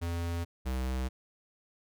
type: tone pair in turn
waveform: square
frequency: 85.1 / 64.27 Hz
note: F2 / C2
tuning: -44 / -30 cents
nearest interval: perfect fourth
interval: 486 cents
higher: first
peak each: -32 / -31 dBFS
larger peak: second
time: 0.01-0.45 / 0.65-1.09 s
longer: neither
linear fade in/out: 20 ms
effects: none